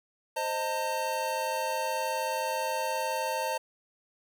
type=chord; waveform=square; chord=A diminished; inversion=first; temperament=equal with one note detuned; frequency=523.3 / 622.3 / 903.2 Hz; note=C5 / Eb5 / A5; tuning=0 / 0 / +45 cents; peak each=-35 / -36 / -32 dBFS; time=0.36-3.58 s; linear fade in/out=10 ms; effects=none